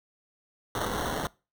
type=noise with sample-and-hold; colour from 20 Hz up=white; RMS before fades=-31 dBFS; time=0.75-1.27 s; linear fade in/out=2 ms; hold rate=2450 Hz; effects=noise-tail reverb RT60 0.3 s tail -23 dB re dry